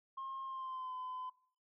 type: tone with pitch glide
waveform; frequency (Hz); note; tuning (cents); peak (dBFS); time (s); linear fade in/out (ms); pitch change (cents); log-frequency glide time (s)
sine; 1070 to 1017; C6 to C6; +38 to -50; -39; 0.17-1.3; 10; -88; 0.44-0.94
effects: noise-tail reverb RT60 0.5 s tail -20 dB re dry + tanh soft clip ceiling -38 dBFS